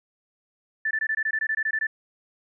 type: tone bursts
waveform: sine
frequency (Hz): 1760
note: A6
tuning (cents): 0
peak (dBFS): -22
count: 13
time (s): 0.85-1.869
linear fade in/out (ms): 5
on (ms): 59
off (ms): 21
effects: none